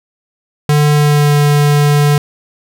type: tone with pitch glide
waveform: square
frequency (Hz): 148.2 to 146.24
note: D3 to D3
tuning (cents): +16 to -7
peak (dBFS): -8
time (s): 0.69-2.18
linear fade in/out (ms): 2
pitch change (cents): -23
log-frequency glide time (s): 0.93-1.33
effects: none

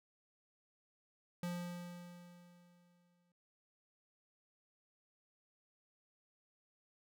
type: tone with exponential decay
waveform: square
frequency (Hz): 175.4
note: F3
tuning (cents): +8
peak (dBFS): -38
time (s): 1.43-3.32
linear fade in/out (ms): 2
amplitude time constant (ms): 410
effects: none

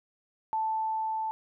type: tone with level ramp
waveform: sine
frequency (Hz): 880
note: A5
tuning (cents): 0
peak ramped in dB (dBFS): -26 to -29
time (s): 0.53-1.31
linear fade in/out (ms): 0
effects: none

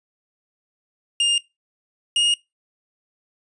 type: tone pair in turn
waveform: 45% pulse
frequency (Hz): 2817 / 2856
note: F7 / F7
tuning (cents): +14 / +38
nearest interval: unison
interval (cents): 24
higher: second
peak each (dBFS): -16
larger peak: neither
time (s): 1.2-1.38 / 2.16-2.34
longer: neither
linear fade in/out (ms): 2
effects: noise-tail reverb RT60 0.2 s tail -21 dB re dry + resampled to 22050 Hz

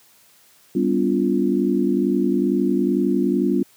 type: chord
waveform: sine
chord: G dominant seventh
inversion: none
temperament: equal with one note detuned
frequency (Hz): 196 / 246.9 / 287 / 349.2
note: G3 / B3 / D4 / F4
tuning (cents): 0 / 0 / -40 / 0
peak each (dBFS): -22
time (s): 0.75-3.63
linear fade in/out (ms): 5
effects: white hiss -54 dBFS RMS until 3.76 s + high-pass 80 Hz 12 dB/octave

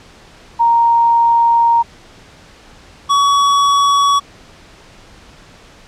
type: tone pair in turn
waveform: sine / square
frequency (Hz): 932 / 1129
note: A#5 / C#6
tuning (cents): -1 / +31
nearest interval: minor third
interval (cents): 332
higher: second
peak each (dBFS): -8 / -10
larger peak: first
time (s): 0.59-1.83 / 3.09-4.2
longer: first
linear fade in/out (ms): 20
effects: pink hiss -42 dBFS RMS until 5.87 s + low-pass 6000 Hz 12 dB/octave

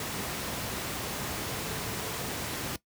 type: tone in noise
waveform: sine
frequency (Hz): 443.1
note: A4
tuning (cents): +12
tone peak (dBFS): -44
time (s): 1.45-2.32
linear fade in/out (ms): 2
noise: pink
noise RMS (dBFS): -34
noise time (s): 0-2.76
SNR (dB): -13
effects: noise-tail reverb RT60 0.1 s tail -18 dB re dry + high-pass 80 Hz 12 dB/octave

